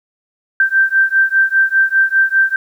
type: beating tone pair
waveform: sine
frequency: 1564 / 1569 Hz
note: G6 / G6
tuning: -4 / +1 cents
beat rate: 5 Hz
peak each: -13 dBFS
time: 0.6-2.56 s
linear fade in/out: 2 ms
effects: 8-bit